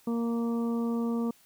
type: harmonic tone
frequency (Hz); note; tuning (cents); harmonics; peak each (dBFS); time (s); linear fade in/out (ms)
232.9; A#3; -1; 1 / 2 / 3 / 4 / 5; -27 / -35 / -46 / -45 / -44; 0.07-1.31; 5
effects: white hiss -61 dBFS RMS until 1.45 s